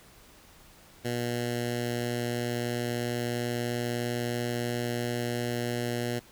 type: tone with notch filter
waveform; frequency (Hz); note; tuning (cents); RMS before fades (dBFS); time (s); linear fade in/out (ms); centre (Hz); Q
10% pulse; 120.2; B2; -46; -31; 1.04-6.2; 20; 980; 1.6
effects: pink hiss -55 dBFS RMS until 6.31 s